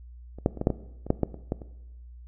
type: clicks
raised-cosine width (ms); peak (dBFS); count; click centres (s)
2; -28 / -7 / -25 / -14 / -6 / -13 / -24 / -7 / -9 / -25 / -13 / -27; 12; 0.386 / 0.461 / 0.573 / 0.614 / 0.671 / 0.703 / 1.066 / 1.104 / 1.233 / 1.343 / 1.521 / 1.618
effects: noise-tail reverb RT60 1.0 s tail -18 dB re dry + added 60 Hz sine -43 dBFS peak until 2.27 s